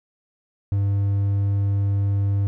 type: tone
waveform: triangle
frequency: 99.8 Hz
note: G2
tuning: 32 cents sharp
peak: -16 dBFS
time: 0.72-2.47 s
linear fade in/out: 0 ms
effects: none